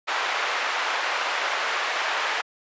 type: band-pass noise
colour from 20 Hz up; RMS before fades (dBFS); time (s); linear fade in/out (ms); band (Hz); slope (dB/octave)
white; -26; 0.07-2.42; 20; 610 to 2000; 12
effects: high-pass 400 Hz 12 dB/octave + resampled to 16000 Hz